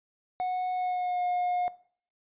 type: tone with pitch glide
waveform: triangle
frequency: 734 to 717.2 Hz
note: F#5 to F5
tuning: -14 to +46 cents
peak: -25 dBFS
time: 0.4-1.68 s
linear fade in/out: 0 ms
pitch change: -40 cents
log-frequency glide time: 0.72-1.22 s
effects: noise-tail reverb RT60 0.5 s tail -18 dB re dry + resampled to 8000 Hz